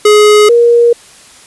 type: tone pair in turn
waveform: square / sine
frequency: 420 / 472.8 Hz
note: G#4 / A#4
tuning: +19 / +24 cents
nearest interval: major second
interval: 205 cents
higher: second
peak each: -3 dBFS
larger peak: neither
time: 0.05-0.49 / 0.49-0.93 s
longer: neither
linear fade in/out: 5 ms
effects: white hiss -38 dBFS RMS until 1.46 s + resampled to 24000 Hz

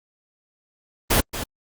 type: noise with echo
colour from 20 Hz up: pink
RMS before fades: -17 dBFS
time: 1.1-1.21 s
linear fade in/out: 10 ms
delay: 230 ms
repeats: 1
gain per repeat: -12 dB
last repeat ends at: 1.44 s
effects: Opus 32 kbps

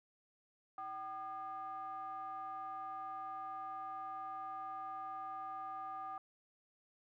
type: ring-modulated tone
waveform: triangle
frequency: 222.2 Hz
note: A3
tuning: 17 cents sharp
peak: -37 dBFS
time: 0.78-6.18 s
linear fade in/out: 2 ms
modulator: 991 Hz
effects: none

